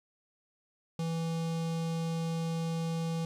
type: tone with notch filter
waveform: square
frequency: 164.7 Hz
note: E3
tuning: 1 cent flat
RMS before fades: -33 dBFS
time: 0.99-3.25 s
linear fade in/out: 2 ms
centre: 1700 Hz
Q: 1.3
effects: low-pass 9000 Hz 12 dB/octave + 11-bit